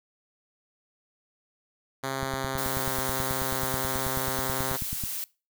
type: tone with pitch glide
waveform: 5% pulse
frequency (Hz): 134.4 to 131.86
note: C3 to C3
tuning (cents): +47 to +14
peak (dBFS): -18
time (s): 2.03-4.77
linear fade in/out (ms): 10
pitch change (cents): -33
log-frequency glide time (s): 2.19-2.96
type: click train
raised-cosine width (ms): 5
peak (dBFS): -22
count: 27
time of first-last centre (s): 2.23-5.038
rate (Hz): 9.26
type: noise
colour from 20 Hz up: blue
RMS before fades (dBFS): -33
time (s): 2.58-5.24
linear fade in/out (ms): 0
effects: noise-tail reverb RT60 0.3 s tail -22 dB re dry